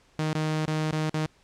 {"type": "tone with dropouts", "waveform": "sawtooth", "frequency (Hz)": 155.56, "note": "D#3", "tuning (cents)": 0, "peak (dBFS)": -21, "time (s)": [0.19, 1.26], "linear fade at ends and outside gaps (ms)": 0, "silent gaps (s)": [[0.33, 0.352], [0.655, 0.678], [0.911, 0.927], [1.095, 1.143]], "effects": ["pink hiss -61 dBFS RMS until 1.43 s", "low-pass 7000 Hz 12 dB/octave"]}